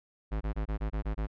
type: tone bursts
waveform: square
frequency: 53.2 Hz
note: G#1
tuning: 42 cents sharp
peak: -30 dBFS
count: 8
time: 0.31-1.271 s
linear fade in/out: 20 ms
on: 100 ms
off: 23 ms
effects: low-pass 2000 Hz 12 dB/octave